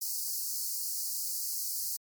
white high-pass noise, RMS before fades -34 dBFS, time 0.01-1.97 s, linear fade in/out 10 ms, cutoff 4400 Hz, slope 96 dB/octave, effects MP3 96 kbps

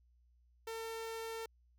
sawtooth tone, 451.3 Hz, A4, 44 cents sharp, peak -37 dBFS, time 0.67-1.46 s, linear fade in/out 5 ms, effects added 60 Hz sine -66 dBFS peak until 1.78 s

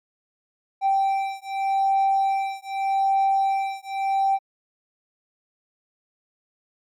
triangle beating tone pair, 780 / 780.83 Hz, G5 / G5, -9 / -7 cents, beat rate 0.83 Hz, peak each -20 dBFS, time 0.81-4.39 s, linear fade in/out 50 ms, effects tanh soft clip ceiling -12 dBFS + MP3 96 kbps

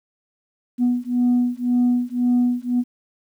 sine beating tone pair, 244.3 / 246.2 Hz, B3 / B3, -19 / -5 cents, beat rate 1.9 Hz, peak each -18 dBFS, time 0.78-2.84 s, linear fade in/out 50 ms, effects tanh soft clip ceiling -12 dBFS + 9-bit

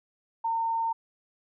sine tone, 911 Hz, A#5, 40 cents flat, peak -25 dBFS, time 0.44-0.93 s, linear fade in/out 10 ms, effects none

